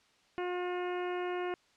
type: harmonic tone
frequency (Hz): 358.2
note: F4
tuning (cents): +44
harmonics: 1 / 2 / 3 / 4 / 5 / 6 / 7 / 8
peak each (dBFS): -34 / -40 / -44 / -46 / -48 / -50 / -51 / -52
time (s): 0.38-1.54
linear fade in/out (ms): 0
effects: white hiss -67 dBFS RMS until 1.76 s + low-pass 5000 Hz 12 dB/octave